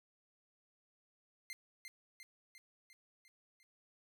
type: tone with echo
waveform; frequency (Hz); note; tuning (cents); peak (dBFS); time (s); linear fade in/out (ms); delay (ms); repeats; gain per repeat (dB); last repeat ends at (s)
sawtooth; 2092; C7; -1; -40; 1.5-1.53; 0; 350; 6; -4; 3.63
effects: none